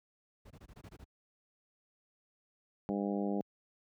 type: noise bursts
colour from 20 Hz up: brown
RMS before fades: -48 dBFS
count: 8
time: 0.45-1.045 s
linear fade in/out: 10 ms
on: 56 ms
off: 21 ms
type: harmonic tone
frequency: 100.8 Hz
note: G2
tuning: 49 cents sharp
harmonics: 2 / 3 / 4 / 5 / 6 / 7 / 8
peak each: -34 / -38 / -40 / -42 / -44 / -45 / -46 dBFS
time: 2.89-3.41 s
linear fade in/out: 0 ms
effects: high-pass 60 Hz 12 dB/octave